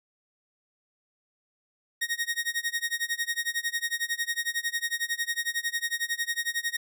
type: tone with tremolo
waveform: sawtooth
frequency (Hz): 1868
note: A#6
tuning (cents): +3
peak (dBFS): -21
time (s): 2.01-6.77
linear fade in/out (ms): 10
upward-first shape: sine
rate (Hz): 11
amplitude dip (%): 95
effects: none